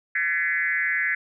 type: tone with frequency modulation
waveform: sine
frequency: 1864.7 Hz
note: A#6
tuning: in tune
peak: -21 dBFS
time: 0.15-1.15 s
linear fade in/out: 5 ms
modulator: 164 Hz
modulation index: 1.8
effects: none